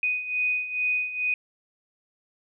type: beating tone pair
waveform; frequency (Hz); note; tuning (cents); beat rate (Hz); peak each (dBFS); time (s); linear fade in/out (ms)
sine; 2489 / 2491.3; D#7 / D#7; 0 / +2; 2.3; -30 / -25; 0.03-1.34; 2
effects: none